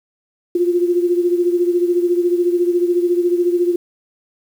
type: beating tone pair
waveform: sine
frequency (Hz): 349.2 / 363.2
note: F4 / F#4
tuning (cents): 0 / -32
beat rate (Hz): 14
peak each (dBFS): -14 / -20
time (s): 0.55-3.76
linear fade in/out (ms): 5
effects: 7-bit